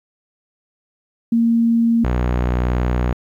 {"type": "tone pair in turn", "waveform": ["sine", "sawtooth"], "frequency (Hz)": [231.2, 61.24], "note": ["A#3", "B1"], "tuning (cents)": [-14, -14], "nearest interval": "octave + major seventh", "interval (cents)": 2300, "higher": "first", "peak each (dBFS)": -12, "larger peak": "neither", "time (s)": [[1.32, 2.04], [2.04, 3.13]], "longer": "second", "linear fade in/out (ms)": 5, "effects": ["low-pass 2000 Hz 12 dB/octave", "9-bit"]}